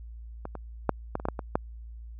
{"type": "clicks", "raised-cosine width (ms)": 1, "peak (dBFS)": [-21, -23, -8, -14, -25, -14, -13, -19, -9], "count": 9, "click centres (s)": [0.454, 0.553, 0.893, 1.154, 1.199, 1.254, 1.286, 1.392, 1.555], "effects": ["added 57 Hz sine -40 dBFS peak until 2.19 s"]}